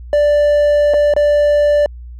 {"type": "tone with dropouts", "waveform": "triangle", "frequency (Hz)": 587.3, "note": "D5", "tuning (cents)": 0, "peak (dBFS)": -7, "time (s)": [0.13, 1.86], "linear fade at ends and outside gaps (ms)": 1, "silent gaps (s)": [[0.937, 0.941], [1.138, 1.164]], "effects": ["added 60 Hz sine -29 dBFS peak until 2.19 s"]}